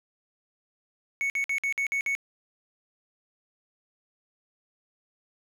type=tone bursts; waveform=triangle; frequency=2217 Hz; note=C#7; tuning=in tune; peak=-23 dBFS; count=7; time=1.21-2.151 s; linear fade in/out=0 ms; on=89 ms; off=53 ms; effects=none